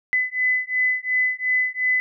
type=beating tone pair; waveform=sine; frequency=2009 / 2011.8 Hz; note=B6 / B6; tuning=+29 / +31 cents; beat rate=2.8 Hz; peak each=-22 dBFS; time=0.13-2 s; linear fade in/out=0 ms; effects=none